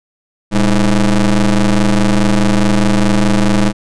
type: ring-modulated tone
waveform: 35% pulse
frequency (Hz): 107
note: A2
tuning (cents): -48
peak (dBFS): -4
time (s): 0.51-3.73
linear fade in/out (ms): 50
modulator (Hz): 94.6
effects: resampled to 22050 Hz